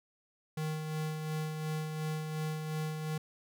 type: tone with tremolo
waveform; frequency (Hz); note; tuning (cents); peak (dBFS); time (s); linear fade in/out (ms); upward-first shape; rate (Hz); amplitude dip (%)
square; 155.56; D#3; 0; -33; 0.57-3.18; 5; sine; 2.8; 40
effects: none